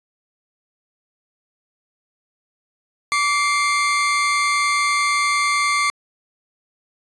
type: tone pair together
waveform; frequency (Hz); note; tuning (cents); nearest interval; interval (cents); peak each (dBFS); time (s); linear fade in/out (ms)
40% pulse; 1159 / 2108; D6 / C7; -23 / +12; minor seventh; 1035; -18 / -19; 3.12-5.9; 0
effects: resampled to 24000 Hz